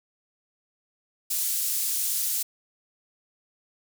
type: high-pass noise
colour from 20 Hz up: pink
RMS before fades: -27 dBFS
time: 1.3-2.43 s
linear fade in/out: 10 ms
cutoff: 8000 Hz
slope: 12 dB/octave
effects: none